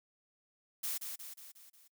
blue noise with echo, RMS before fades -37 dBFS, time 0.83-0.98 s, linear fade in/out 10 ms, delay 180 ms, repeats 5, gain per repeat -5 dB, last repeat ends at 1.88 s, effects noise-tail reverb RT60 0.1 s tail -25 dB re dry

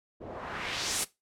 white noise with low-pass filter sweep, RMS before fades -35 dBFS, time 0.2-1.05 s, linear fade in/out 20 ms, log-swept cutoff 430 to 11000 Hz, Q 1.4, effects noise-tail reverb RT60 0.2 s tail -18 dB re dry

